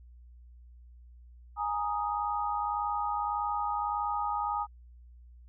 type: chord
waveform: sine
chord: Ab suspended second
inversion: none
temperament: equal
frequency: 830.6 / 932.3 / 1244.5 Hz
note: Ab5 / Bb5 / Eb6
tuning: 0 / 0 / 0 cents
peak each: -32 / -35 / -33 dBFS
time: 1.56-4.67 s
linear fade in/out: 50 ms
effects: added 60 Hz sine -50 dBFS peak until 5.48 s